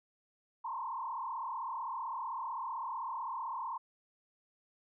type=tone with frequency modulation; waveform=sine; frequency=987.8 Hz; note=B5; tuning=in tune; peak=-36 dBFS; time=0.64-3.78 s; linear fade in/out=10 ms; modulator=35.7 Hz; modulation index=2.7; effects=none